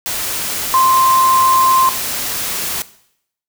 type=tone in noise; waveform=sine; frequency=1046.5 Hz; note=C6; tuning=in tune; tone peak=-9 dBFS; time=0.74-1.89 s; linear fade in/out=0 ms; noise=white; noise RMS=-21 dBFS; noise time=0.06-2.82 s; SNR=+9 dB; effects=noise-tail reverb RT60 0.7 s tail -17 dB re dry